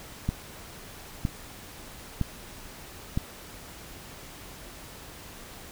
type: click train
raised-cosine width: 5 ms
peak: -13 dBFS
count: 4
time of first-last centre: 0.29-3.175 s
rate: 1.04 Hz
effects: pink hiss -45 dBFS RMS until 5.71 s